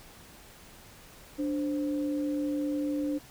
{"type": "tone pair together", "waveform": "sine", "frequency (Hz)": [293.7, 523.3], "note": ["D4", "C5"], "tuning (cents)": [0, 0], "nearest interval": "minor seventh", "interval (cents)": 1000, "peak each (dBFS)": [-28, -37], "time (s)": [1.38, 3.19], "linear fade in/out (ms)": 20, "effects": ["pink hiss -52 dBFS RMS until 3.3 s"]}